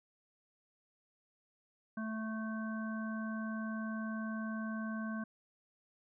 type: harmonic tone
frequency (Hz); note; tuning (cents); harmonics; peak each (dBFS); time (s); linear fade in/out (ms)
220; A3; 0; 1 / 3 / 5 / 7; -37 / -49 / -48 / -46; 1.97-5.24; 5
effects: none